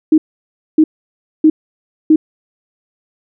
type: tone bursts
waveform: sine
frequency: 312.4 Hz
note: D#4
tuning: 7 cents sharp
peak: -4 dBFS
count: 4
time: 0.12-2.16 s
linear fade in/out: 5 ms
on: 60 ms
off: 600 ms
effects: none